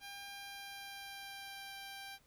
10% pulse tone with pitch glide, 800 to 787.6 Hz, G5 to G5, +35 to +8 cents, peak -38 dBFS, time 0-2.19 s, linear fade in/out 50 ms, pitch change -27 cents, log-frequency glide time 0.2-1.82 s, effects pink hiss -70 dBFS RMS until 2.26 s

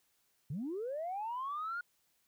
sine linear sweep, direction up, 123.47 to 1447 Hz, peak -35 dBFS, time 0.5-1.81 s, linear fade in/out 5 ms, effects tanh soft clip ceiling -32 dBFS + white hiss -75 dBFS RMS until 2.27 s

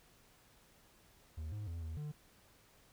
triangle tone with pitch steps, 78.3 / 105 / 83.9 / 80.2 / 149.2 Hz, D#2 / G#2 / E2 / E2 / D3, +11 / +19 / +31 / -47 / +28 cents, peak -38 dBFS, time 1.37-2.12 s, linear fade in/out 10 ms, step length 150 ms, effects pink hiss -66 dBFS RMS until 2.92 s

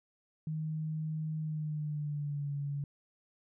sine tone with pitch glide, 156.3 to 142.5 Hz, D#3 to C#3, +8 to +48 cents, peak -33 dBFS, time 0.47-2.84 s, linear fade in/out 2 ms, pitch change -160 cents, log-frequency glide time 1.39-2.52 s, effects none

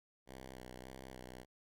5% pulse tone with vibrato, 64 Hz, C2, 38 cents flat, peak -38 dBFS, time 0.26-1.46 s, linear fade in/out 50 ms, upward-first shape square, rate 1.7 Hz, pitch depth 32 cents each way, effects none

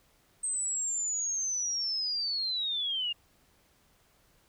sine linear sweep, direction down, 8320 to 2794 Hz, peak -29 dBFS, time 0.43-3.13 s, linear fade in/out 10 ms, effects pink hiss -66 dBFS RMS until 4.48 s

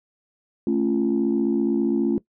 sine chord, A augmented, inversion none, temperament just, 220 / 275 / 343.8 Hz, A3 / C#4 / E#4, 0 / -14 / -27 cents, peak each -22 dBFS, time 0.67-2.18 s, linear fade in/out 2 ms, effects noise-tail reverb RT60 0.1 s tail -20 dB re dry + tanh soft clip ceiling -12 dBFS

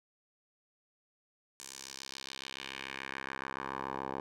10% pulse tone with band-pass filter sweep, 67 Hz, C2, 42 cents sharp, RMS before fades -42 dBFS, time 1.6-4.2 s, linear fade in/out 0 ms, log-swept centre 7600 to 720 Hz, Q 1.7, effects none

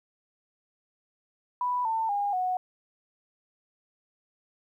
sine tone with pitch steps, 987.8 / 895.4 / 811.7 / 735.8 Hz, B5 / A5 / G#5 / F#5, 0 / +30 / -40 / -10 cents, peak -25 dBFS, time 1.61-2.57 s, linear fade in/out 2 ms, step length 240 ms, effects 11-bit

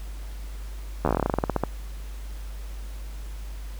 slowing click train, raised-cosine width 1 ms, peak -8 dBFS, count 18, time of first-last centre 1.05-1.637 s, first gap 12 ms, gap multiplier 1.12, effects added 50 Hz sine -33 dBFS peak until 3.79 s + pink hiss -49 dBFS RMS until 3.79 s

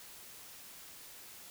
silence, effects white hiss -52 dBFS RMS until 1.5 s

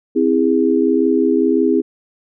sine chord, C augmented, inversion none, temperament just, 261.6 / 327 / 408.8 Hz, C4 / E4 / G#4, 0 / -14 / -27 cents, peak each -16 dBFS, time 0.15-1.82 s, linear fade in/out 20 ms, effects none

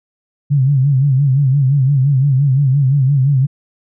sine tone with vibrato, 136.7 Hz, C#3, 24 cents flat, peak -9 dBFS, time 0.5-3.47 s, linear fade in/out 20 ms, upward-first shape sine, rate 5.8 Hz, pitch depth 110 cents each way, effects none

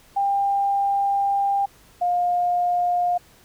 sine tone pair in turn, 797 / 708.7 Hz, G5 / F5, +28 / +25 cents, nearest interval major second, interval 203 cents, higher first, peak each -18 dBFS, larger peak neither, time 0.16-1.66 / 2.01-3.18 s, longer first, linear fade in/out 10 ms, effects pink hiss -53 dBFS RMS until 3.44 s

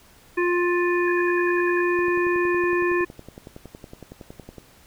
harmonic tone, 352.1 Hz, F4, 14 cents sharp, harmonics 1 / 3 / 5 / 7, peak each -20 / -28 / -27 / -31 dBFS, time 0.37-3.05 s, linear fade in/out 10 ms
sine tone bursts, 1700 Hz, G#6, 40 cents sharp, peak -28 dBFS, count 8, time 1.07-1.814 s, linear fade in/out 10 ms, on 51 ms, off 48 ms
click train, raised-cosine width 2 ms, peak -25 dBFS, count 29, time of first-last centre 1.99-4.583 s, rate 10.8 Hz
effects pink hiss -53 dBFS RMS until 4.86 s

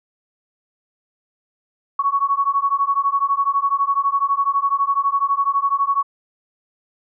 sine beating tone pair, 1108.7 / 1120.7 Hz, C#6 / C#6, 0 / +19 cents, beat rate 12 Hz, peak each -19 dBFS, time 1.99-6.03 s, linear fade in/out 5 ms, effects none

